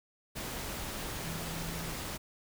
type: tone in noise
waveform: sine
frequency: 164.1 Hz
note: E3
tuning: 8 cents flat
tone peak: -41 dBFS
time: 1.24-1.94 s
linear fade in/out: 20 ms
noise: pink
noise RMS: -39 dBFS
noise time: 0.35-2.18 s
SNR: -5 dB
effects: none